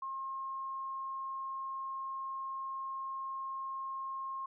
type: tone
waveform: sine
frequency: 1071 Hz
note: C6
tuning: 40 cents sharp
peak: -37 dBFS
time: 0.02-4.46 s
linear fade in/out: 5 ms
effects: none